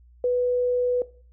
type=tone; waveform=sine; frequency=493.9 Hz; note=B4; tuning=in tune; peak=-19 dBFS; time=0.24-1.02 s; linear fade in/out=2 ms; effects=noise-tail reverb RT60 0.4 s tail -18 dB re dry + added 60 Hz sine -50 dBFS peak until 1.32 s